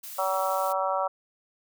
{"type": "noise", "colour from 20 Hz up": "blue", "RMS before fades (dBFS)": -40, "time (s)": [0.03, 0.73], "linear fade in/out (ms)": 10}
{"type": "harmonic tone", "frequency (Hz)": 190.1, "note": "F#3", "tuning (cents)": 47, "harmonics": [3, 4, 5, 6, 7], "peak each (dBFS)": [-29, -30, -31, -32, -32], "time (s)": [0.18, 1.08], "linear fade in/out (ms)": 10}
{"effects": []}